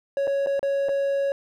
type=tone with dropouts; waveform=triangle; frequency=555 Hz; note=C#5; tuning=2 cents sharp; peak=-19 dBFS; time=0.17-1.32 s; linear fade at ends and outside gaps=1 ms; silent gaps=0.271-0.276 / 0.462-0.47 / 0.594-0.629 / 0.886-0.891 s; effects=none